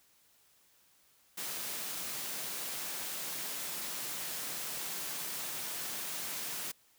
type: high-pass noise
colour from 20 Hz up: white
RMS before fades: -39 dBFS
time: 1.37-6.72 s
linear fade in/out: 10 ms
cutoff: 120 Hz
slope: 96 dB/octave
effects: white hiss -67 dBFS RMS until 6.98 s